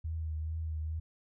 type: tone with vibrato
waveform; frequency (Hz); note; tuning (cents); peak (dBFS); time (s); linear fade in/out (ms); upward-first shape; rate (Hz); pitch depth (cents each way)
sine; 79.3; D#2; +33; -33; 0.04-1; 10; triangle; 2.3; 40
effects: none